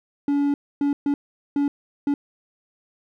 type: tone bursts at uneven times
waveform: triangle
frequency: 285 Hz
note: C#4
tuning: 48 cents sharp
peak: -16 dBFS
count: 5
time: 0.28-0.54 / 0.81-0.93 / 1.06-1.14 / 1.56-1.68 / 2.07-2.14 s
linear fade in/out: 2 ms
effects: none